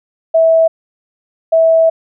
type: tone pair in turn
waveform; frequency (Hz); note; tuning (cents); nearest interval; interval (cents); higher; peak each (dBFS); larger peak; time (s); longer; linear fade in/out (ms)
sine; 652 / 652; E5 / E5; -19 / -19; unison; 0; neither; -6; neither; 0.34-0.68 / 1.52-1.9; second; 10
effects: none